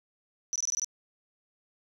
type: tone bursts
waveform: sine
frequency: 5920 Hz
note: F#8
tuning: in tune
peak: -27 dBFS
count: 7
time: 0.53-0.845 s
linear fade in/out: 0 ms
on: 27 ms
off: 21 ms
effects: none